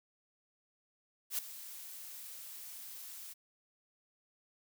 blue noise with ADSR envelope, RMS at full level -33 dBFS, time 1.3-3.34 s, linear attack 86 ms, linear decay 4 ms, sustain -15 dB, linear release 19 ms, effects none

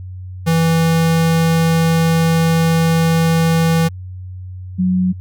square / sine tone pair in turn, 164.3 / 183.68 Hz, E3 / F#3, -5 / -12 cents, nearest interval major second, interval 193 cents, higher second, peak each -12 dBFS, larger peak neither, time 0.46-3.89 / 4.78-5.13 s, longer first, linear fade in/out 20 ms, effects added 92 Hz sine -27 dBFS peak until 5.2 s

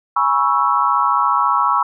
sine chord, C# minor seventh, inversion second, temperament equal with one note detuned, 830.6 / 974.2 / 1108.7 / 1318.5 Hz, G#5 / B5 / C#6 / E6, 0 / -24 / 0 / 0 cents, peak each -23 / -18 / -17 / -18 dBFS, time 0.16-1.83 s, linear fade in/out 5 ms, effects none

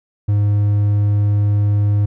triangle tone, 102.9 Hz, G#2, 16 cents flat, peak -10 dBFS, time 0.28-2.06 s, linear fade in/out 10 ms, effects none

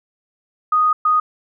sine tone bursts at uneven times, 1242 Hz, D#6, 3 cents flat, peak -12 dBFS, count 2, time 0.72-0.93 / 1.05-1.2 s, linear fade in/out 5 ms, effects none

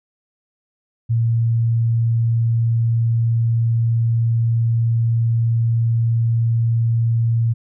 sine tone, 115.4 Hz, A#2, 17 cents flat, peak -14 dBFS, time 1.09-7.54 s, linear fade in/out 20 ms, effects none

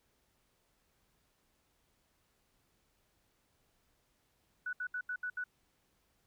sine tone bursts at uneven times, 1480 Hz, F#6, in tune, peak -35 dBFS, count 6, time 4.66-4.73 / 4.8-4.87 / 4.94-5.01 / 5.09-5.16 / 5.23-5.3 / 5.37-5.44 s, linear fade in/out 5 ms, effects pink hiss -75 dBFS RMS until 6.26 s

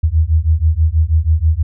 sine beating tone pair, 76.7 / 82.9 Hz, D#2 / E2, -24 / +10 cents, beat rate 6.2 Hz, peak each -13 dBFS, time 0.03-1.63 s, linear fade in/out 10 ms, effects none

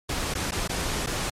pink noise with dropouts, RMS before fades -28 dBFS, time 0.09-1.3 s, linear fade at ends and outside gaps 5 ms, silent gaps 0.34-0.351 / 0.51-0.519 / 0.677-0.693 / 1.063-1.07 s, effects low-pass 10000 Hz 12 dB/octave + MP3 64 kbps

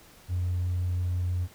triangle tone, 89.4 Hz, F2, 41 cents sharp, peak -22 dBFS, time 0.28-1.48 s, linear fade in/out 50 ms, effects tanh soft clip ceiling -22 dBFS + pink hiss -54 dBFS RMS until 1.54 s

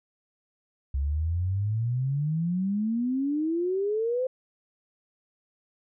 sine exponential sweep, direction up, 66.5 to 523.3 Hz, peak -24 dBFS, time 0.94-4.27 s, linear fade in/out 5 ms, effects none

